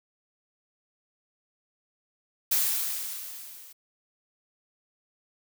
blue noise with level ramp, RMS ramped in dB -23 to -49 dBFS, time 2.51-3.73 s, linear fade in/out 10 ms, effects none

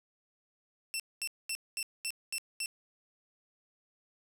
15% pulse tone bursts, 2689 Hz, E7, 34 cents sharp, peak -26 dBFS, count 7, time 0.94-2.659 s, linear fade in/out 0 ms, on 57 ms, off 220 ms, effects none

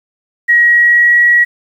sine tone with pitch glide, 1900 to 1917.6 Hz, A#6 to A#6, +33 to +48 cents, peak -5 dBFS, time 0.48-1.45 s, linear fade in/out 20 ms, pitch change +15 cents, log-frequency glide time 0.62-1.19 s, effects 7-bit

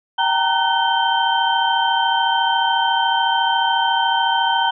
sine tone cluster, 775 / 896 / 930 / 1508 / 3123 Hz, G5 / A5 / A#5 / F#6 / G7, -20 / +31 / -4 / +32 / -7 cents, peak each -22 / -26 / -18 / -23 / -22 dBFS, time 0.18-4.71 s, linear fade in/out 10 ms, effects none

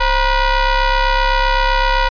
sawtooth ring-modulated tone, 493.9 Hz, B4, in tune, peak -5 dBFS, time 0-2.09 s, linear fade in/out 10 ms, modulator 460 Hz, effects resampled to 11025 Hz

